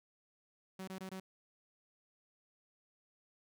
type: tone bursts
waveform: sawtooth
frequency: 188.9 Hz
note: F#3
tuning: 36 cents sharp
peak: -39 dBFS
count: 4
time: 0.79-1.2 s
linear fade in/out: 5 ms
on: 86 ms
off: 22 ms
effects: none